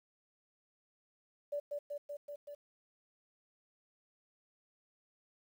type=tone with echo; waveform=sine; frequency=580 Hz; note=D5; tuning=22 cents flat; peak=-34 dBFS; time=1.52-1.6 s; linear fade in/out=10 ms; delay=190 ms; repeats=5; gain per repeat=-2 dB; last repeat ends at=2.55 s; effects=11-bit